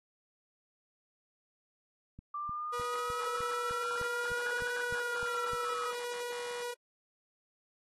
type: click train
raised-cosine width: 5 ms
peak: -35 dBFS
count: 12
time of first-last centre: 2.19-5.533 s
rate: 3.29 Hz
type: linear two-way sweep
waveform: sine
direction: up then down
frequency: 1174.7 to 1486 to 1263 Hz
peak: -35 dBFS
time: 2.34-5.91 s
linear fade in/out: 5 ms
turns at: 4.78 s
type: tone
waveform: sawtooth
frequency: 484.1 Hz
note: B4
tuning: 35 cents flat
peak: -33 dBFS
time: 2.72-6.74 s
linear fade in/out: 20 ms
effects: AAC 32 kbps